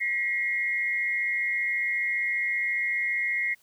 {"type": "tone pair together", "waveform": "sine", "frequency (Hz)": [1924.2, 2139], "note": ["B6", "C7"], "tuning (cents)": [-46, 38], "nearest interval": "major second", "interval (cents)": 184, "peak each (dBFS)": [-29, -26], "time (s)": [0, 3.55], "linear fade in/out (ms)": 20, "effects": ["white hiss -63 dBFS RMS until 3.62 s"]}